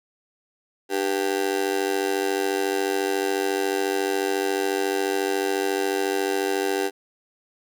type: tone with amplitude modulation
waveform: 35% pulse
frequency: 392 Hz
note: G4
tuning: in tune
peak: -16 dBFS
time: 0.89-6.91 s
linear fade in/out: 50 ms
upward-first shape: sine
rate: 94.1 Hz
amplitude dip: 100%
effects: none